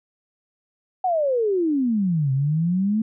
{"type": "exponential two-way sweep", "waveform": "sine", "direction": "down then up", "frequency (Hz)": [762, 130.81, 224.4], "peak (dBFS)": -18, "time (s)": [1.04, 3.02], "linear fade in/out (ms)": 5, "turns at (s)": 2.32, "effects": []}